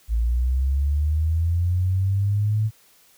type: linear sweep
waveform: sine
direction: up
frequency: 54.7 to 110 Hz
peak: -18 dBFS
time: 0.08-2.71 s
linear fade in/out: 50 ms
effects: white hiss -56 dBFS RMS until 3.17 s